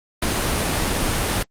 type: noise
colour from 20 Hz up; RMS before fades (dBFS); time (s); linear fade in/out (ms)
pink; -21; 0.22-1.43; 5
effects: low-pass 12000 Hz 12 dB/octave + Opus 32 kbps